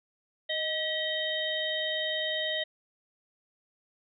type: harmonic tone with a mistuned harmonic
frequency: 622.3 Hz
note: D#5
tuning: in tune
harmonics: 1 / 3 / 5 / 6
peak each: -34 / -34 / -34 / -34 dBFS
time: 0.49-2.64 s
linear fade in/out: 10 ms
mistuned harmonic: 3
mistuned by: +53 cents
effects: none